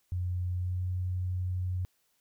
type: tone with pitch glide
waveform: sine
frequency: 90 to 91.2 Hz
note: F#2 to F#2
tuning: -47 to -24 cents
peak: -29 dBFS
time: 0.12-1.85 s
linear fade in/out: 0 ms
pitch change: +23 cents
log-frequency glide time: 0.5-0.87 s
effects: white hiss -73 dBFS RMS until 2.2 s